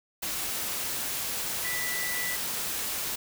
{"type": "tone in noise", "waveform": "sine", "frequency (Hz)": 1975.5, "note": "B6", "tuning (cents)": 0, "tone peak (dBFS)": -32, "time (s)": [1.64, 2.36], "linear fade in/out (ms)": 10, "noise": "white", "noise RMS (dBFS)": -32, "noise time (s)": [0.22, 3.16], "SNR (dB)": -3, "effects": []}